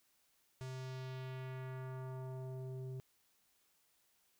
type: tone with low-pass filter sweep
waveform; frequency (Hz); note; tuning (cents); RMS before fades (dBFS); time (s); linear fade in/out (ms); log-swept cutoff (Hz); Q
square; 130; C3; -11; -45; 0.61-3; 0; 7900 to 330; 1.3
effects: white hiss -75 dBFS RMS until 4.39 s